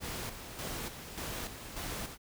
pink noise with tremolo, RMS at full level -39 dBFS, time 0-2.18 s, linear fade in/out 50 ms, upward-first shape square, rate 1.7 Hz, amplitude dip 55%, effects none

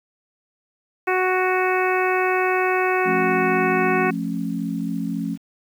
harmonic tone, 370 Hz, F#4, in tune, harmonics 1 / 2 / 3 / 4 / 5 / 6 / 7, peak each -21 / -24 / -26 / -27 / -28 / -29 / -29 dBFS, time 1.07-4.11 s, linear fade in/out 10 ms
sine chord, F augmented, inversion none, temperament just, 174.61 / 218.3 / 272.8 Hz, F3 / A3 / C#4, 0 / -13 / -28 cents, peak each -27 dBFS, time 3.04-5.38 s, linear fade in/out 50 ms
effects 8-bit

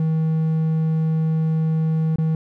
triangle tone with dropouts, 159.4 Hz, D#3, 42 cents sharp, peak -15 dBFS, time 0-2.35 s, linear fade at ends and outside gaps 2 ms, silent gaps 2.159-2.184 s, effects none

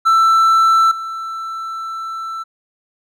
triangle tone with level steps, 1331 Hz, E6, 16 cents sharp, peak -7 / -21 dBFS, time 0.05-2.44 s, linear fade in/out 20 ms, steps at 0.91 s, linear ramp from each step 5 ms, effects none

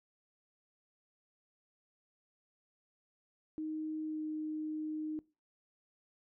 sine tone with pitch glide, 311.6 to 309.1 Hz, D#4 to D#4, +3 to -11 cents, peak -36 dBFS, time 3.58-5.19 s, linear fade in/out 0 ms, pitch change -14 cents, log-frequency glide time 4.04-4.21 s, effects noise-tail reverb RT60 0.3 s tail -22 dB re dry

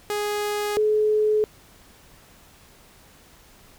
sawtooth / sine tone pair in turn, 415.3 / 427 Hz, G#4 / G#4, 0 / +48 cents, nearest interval unison, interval 48 cents, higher second, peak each -20 / -17 dBFS, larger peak second, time 0.1-0.77 / 0.77-1.44 s, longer neither, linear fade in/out 0 ms, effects pink hiss -52 dBFS RMS until 3.78 s

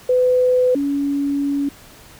sine tone pair in turn, 503 / 282.3 Hz, B4 / C#4, +32 / +32 cents, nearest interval minor seventh, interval 1000 cents, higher first, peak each -12 / -17 dBFS, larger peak first, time 0.09-0.75 / 0.75-1.69 s, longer second, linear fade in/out 5 ms, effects pink hiss -44 dBFS RMS until 2.19 s

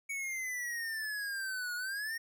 square exponential two-way sweep, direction down then up, 2244 to 1439 to 1864 Hz, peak -36 dBFS, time 0.09-2.18 s, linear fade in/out 10 ms, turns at 1.75 s, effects none

